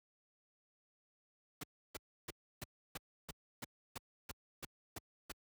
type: noise bursts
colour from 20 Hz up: pink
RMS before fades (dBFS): -44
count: 12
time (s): 1.61-5.32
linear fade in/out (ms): 5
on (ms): 25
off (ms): 310
effects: high-pass 60 Hz 12 dB/octave